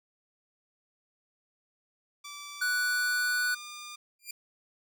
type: tone with pitch glide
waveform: 10% pulse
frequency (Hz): 1162 to 1203.7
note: D6 to D6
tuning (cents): -19 to +42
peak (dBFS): -33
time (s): 2.24-3.96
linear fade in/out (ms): 10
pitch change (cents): +61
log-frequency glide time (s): 2.72-3.6
type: tone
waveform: square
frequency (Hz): 1480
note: F#6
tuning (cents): 0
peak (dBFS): -27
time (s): 2.61-3.55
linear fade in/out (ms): 10
type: tone with exponential growth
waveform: 10% pulse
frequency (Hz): 2391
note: D7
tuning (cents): +30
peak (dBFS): -25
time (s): 4.19-4.31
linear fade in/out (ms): 5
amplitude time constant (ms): 25
effects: none